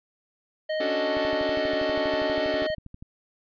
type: tone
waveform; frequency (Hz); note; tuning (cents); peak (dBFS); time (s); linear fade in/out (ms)
square; 622.3; D#5; 0; -26; 0.69-2.75; 10
type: chord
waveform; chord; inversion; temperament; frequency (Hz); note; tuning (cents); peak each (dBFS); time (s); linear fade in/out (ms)
sawtooth; D major seventh; third; equal; 277.2 / 293.7 / 370 / 440; C#4 / D4 / F#4 / A4; 0 / 0 / 0 / 0; -29; 0.8-2.67; 5
type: click train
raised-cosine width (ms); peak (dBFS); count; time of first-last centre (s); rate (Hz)
5; -29; 24; 1.17-3.025; 12.4
effects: resampled to 11025 Hz